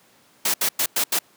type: noise bursts at uneven times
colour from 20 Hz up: white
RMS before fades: -21 dBFS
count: 5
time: 0.45-0.54 / 0.61-0.69 / 0.79-0.86 / 0.96-1.04 / 1.12-1.19 s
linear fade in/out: 5 ms
effects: pink hiss -56 dBFS RMS until 1.36 s + high-pass 200 Hz 12 dB/octave